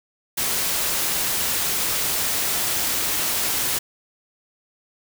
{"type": "noise", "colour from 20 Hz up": "white", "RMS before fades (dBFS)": -23, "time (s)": [0.37, 3.79], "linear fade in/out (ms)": 10, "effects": []}